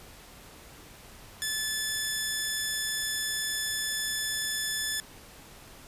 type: tone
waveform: 10% pulse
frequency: 1738 Hz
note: A6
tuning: 22 cents flat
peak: -20 dBFS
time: 1.42-5 s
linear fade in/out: 0 ms
effects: pink hiss -50 dBFS RMS until 5.87 s + resampled to 32000 Hz